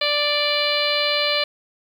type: harmonic tone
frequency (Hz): 587.3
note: D5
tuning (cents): 0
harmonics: 1 / 2 / 3 / 4 / 5 / 6 / 7 / 8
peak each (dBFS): -24 / -29 / -30 / -25 / -26 / -28 / -24 / -32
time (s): 0.01-1.44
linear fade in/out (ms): 5
effects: 8-bit